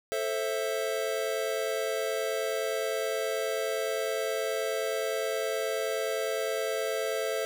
square chord, A minor, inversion none, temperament equal with one note detuned, 440 / 529.6 / 659.3 Hz, A4 / C5 / E5, 0 / +21 / 0 cents, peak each -33 / -34 / -34 dBFS, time 0.12-7.45 s, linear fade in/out 0 ms, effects none

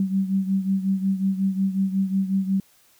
sine beating tone pair, 191.5 / 197 Hz, G3 / G3, -40 / +9 cents, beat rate 5.5 Hz, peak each -21 / -26 dBFS, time 0-2.6 s, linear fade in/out 2 ms, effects white hiss -58 dBFS RMS until 2.99 s

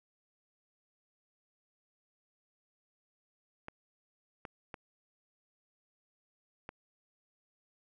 clicks, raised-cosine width 0.5 ms, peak -27 dBFS, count 4, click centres 3.684 / 4.452 / 4.742 / 6.691 s, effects none

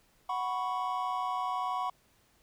triangle chord, F# suspended fourth, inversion none, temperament equal, 740 / 987.8 / 1108.7 Hz, F#5 / B5 / C#6, 0 / 0 / 0 cents, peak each -33 dBFS, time 0.29-1.9 s, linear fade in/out 5 ms, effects pink hiss -67 dBFS RMS until 2.42 s

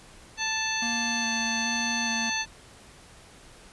harmonic tone, 880 Hz, A5, in tune, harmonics 1 / 2 / 3 / 4 / 5 / 7, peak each -34 / -32 / -32 / -36 / -34 / -33 dBFS, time 0.37-2.46 s, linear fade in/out 50 ms
square tone with vibrato, 231 Hz, A#3, 16 cents flat, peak -33 dBFS, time 0.82-2.3 s, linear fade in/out 5 ms, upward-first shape square, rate 1.2 Hz, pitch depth 15 cents each way
effects pink hiss -51 dBFS RMS until 3.72 s + resampled to 24000 Hz

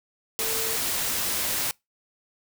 sine tone in noise, 449.7 Hz, A4, 38 cents sharp, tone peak -34 dBFS, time 0.39-0.76 s, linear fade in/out 0 ms, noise white, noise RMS -27 dBFS, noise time 0.39-1.71 s, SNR -10 dB, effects noise-tail reverb RT60 0.2 s tail -25 dB re dry

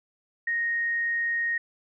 sine tone, 1864.7 Hz, A#6, in tune, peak -24 dBFS, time 0.47-1.58 s, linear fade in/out 5 ms, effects none

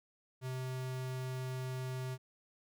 square tone, 129.1 Hz, C3, 23 cents flat, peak -38 dBFS, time 0.41-2.18 s, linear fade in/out 50 ms, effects none

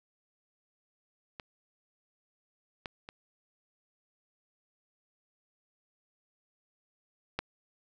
clicks, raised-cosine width 0.3 ms, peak -25 / -21 / -27 / -15 dBFS, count 4, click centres 1.398 / 2.858 / 3.089 / 7.39 s, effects none

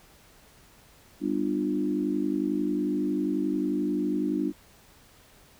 sine chord, G dominant seventh, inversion none, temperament equal with one note detuned, 196 / 246.9 / 298.5 / 349.2 Hz, G3 / B3 / D4 / F4, 0 / 0 / +28 / 0 cents, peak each -32 / -32 / -27 / -32 dBFS, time 1.2-4.53 s, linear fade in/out 50 ms, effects pink hiss -56 dBFS RMS until 5.59 s

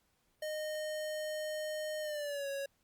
square tone with pitch glide, 615 to 554.3 Hz, D#5 to C#5, -20 to 0 cents, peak -37 dBFS, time 0.42-2.66 s, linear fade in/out 5 ms, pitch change -180 cents, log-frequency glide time 2.01-2.48 s, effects pink hiss -75 dBFS RMS until 2.83 s + Opus 48 kbps

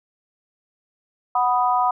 sine chord, B major, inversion second, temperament equal, 740 / 987.8 / 1244.5 Hz, F#5 / B5 / D#6, 0 / 0 / 0 cents, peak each -20 / -20 / -23 dBFS, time 1.35-1.91 s, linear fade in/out 5 ms, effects none

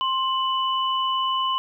sine tone pair together, 1053 / 2978 Hz, C6 / F#7, +11 / +11 cents, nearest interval octave + tritone, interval 1800 cents, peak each -22 / -26 dBFS, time 0.01-1.58 s, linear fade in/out 0 ms, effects 10-bit

